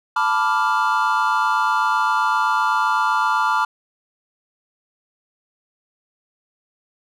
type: chord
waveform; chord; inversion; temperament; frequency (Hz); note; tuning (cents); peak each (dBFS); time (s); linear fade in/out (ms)
triangle; B half-diminished seventh; third; equal; 880 / 987.8 / 1174.7 / 1396.9; A5 / B5 / D6 / F6; 0 / 0 / 0 / 0; -20; 0.16-3.65; 5
effects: none

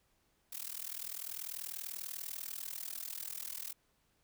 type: noise with amplitude modulation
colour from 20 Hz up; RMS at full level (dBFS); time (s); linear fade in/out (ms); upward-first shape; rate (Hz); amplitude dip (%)
blue; -39; 0.52-3.73; 10; sine; 40.3; 95
effects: pink hiss -75 dBFS RMS until 4.23 s

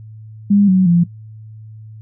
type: tone with pitch steps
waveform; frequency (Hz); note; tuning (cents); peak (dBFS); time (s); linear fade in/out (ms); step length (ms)
sine; 202.4 / 186.68 / 172.18; G#3 / F#3 / F3; -44 / +16 / -24; -8; 0.5-1.04; 10; 180
effects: noise-tail reverb RT60 0.1 s tail -17 dB re dry + added 109 Hz sine -33 dBFS peak until 2.01 s

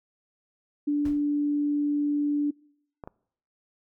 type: tone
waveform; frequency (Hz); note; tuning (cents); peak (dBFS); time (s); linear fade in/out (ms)
sine; 291.8; D4; -11; -22; 0.87-2.51; 10
type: noise with exponential decay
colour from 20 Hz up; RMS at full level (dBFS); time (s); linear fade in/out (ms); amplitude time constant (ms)
brown; -33; 1.05-1.27; 5; 47
type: clicks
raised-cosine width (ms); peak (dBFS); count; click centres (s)
1; -25; 2; 3.038 / 3.075
effects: noise-tail reverb RT60 0.7 s tail -25 dB re dry

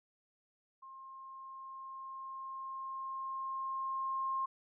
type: tone with level ramp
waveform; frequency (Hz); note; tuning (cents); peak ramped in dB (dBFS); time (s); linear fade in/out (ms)
sine; 1065; C6; +30; -49 to -32; 0.82-4.46; 10
effects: none

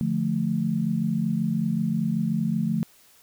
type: chord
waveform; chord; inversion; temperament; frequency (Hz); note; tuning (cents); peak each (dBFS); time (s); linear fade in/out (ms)
sine; D minor; none; equal; 146.83 / 174.61 / 220; D3 / F3 / A3; 0 / 0 / 0; -29 / -26 / -25; 0.01-2.83; 0
effects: white hiss -56 dBFS RMS until 3.22 s

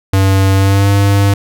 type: tone with pitch glide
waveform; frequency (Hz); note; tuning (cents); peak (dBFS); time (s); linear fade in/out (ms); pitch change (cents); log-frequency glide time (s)
square; 96.6 to 99.89; G2 to G2; -25 to +33; -8; 0.13-1.34; 5; +58; 0.55-0.89
effects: none

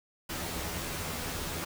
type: noise with comb filter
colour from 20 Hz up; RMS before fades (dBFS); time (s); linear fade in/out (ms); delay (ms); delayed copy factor
pink; -36; 0.29-1.65; 10; 12; +0.95
effects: none

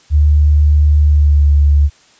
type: tone with pitch glide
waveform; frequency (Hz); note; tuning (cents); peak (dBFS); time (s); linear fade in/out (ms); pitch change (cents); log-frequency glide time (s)
sine; 74.3 to 72.39; D2 to D2; +21 to -24; -6; 0.1-1.9; 50; -45; 1.06-1.46
effects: white hiss -48 dBFS RMS until 2.19 s + resampled to 16000 Hz

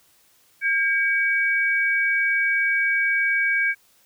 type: tone pair together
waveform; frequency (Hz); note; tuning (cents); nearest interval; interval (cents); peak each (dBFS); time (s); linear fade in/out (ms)
sine; 1609 / 2270; G6 / C#7; +45 / +41; tritone; 596; -21; 0.61-3.75; 50
effects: white hiss -59 dBFS RMS until 4.05 s

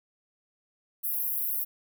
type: high-pass noise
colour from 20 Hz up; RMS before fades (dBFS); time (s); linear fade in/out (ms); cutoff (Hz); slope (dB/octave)
pink; -30; 1.03-1.65; 20; 11000; 96
effects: none

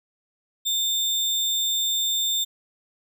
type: tone with sample-and-hold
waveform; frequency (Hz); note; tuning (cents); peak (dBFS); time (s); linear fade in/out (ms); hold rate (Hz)
sine; 3600; A7; +39; -21; 0.65-2.45; 20; 11025
effects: none

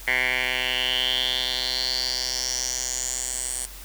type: tone with band-pass filter sweep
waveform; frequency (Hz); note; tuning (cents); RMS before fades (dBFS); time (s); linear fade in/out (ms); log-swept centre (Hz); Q
10% pulse; 127.1; C3; -50; -26; 0.07-3.66; 10; 2100 to 8900; 5.9
effects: added 46 Hz sine -41 dBFS peak until 3.84 s + white hiss -43 dBFS RMS until 3.84 s

